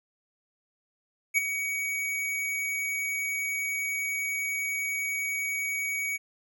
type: tone with ADSR envelope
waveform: square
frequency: 2255 Hz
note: C#7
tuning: 29 cents sharp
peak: -19 dBFS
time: 1.34-6.18 s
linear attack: 35 ms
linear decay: 16 ms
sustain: -10 dB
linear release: 25 ms
effects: none